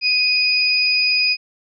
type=tone pair together; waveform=sine; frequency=2489 / 4956 Hz; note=D#7 / D#8; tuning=0 / -8 cents; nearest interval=octave; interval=1192 cents; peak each=-17 dBFS; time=0.01-1.37 s; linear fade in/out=50 ms; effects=none